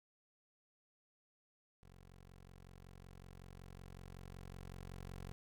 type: tone with level ramp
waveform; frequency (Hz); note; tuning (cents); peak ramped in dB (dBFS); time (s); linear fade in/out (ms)
15% pulse; 45.36; F#1; -34; -53 to -40; 1.83-5.32; 0
effects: none